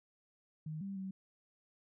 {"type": "tone with pitch steps", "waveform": "sine", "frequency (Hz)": [155.7, 196.4, 190.9], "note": ["D#3", "G3", "G3"], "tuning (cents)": [2, 4, -46], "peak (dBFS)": -39, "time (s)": [0.66, 1.11], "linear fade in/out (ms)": 5, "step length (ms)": 150, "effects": []}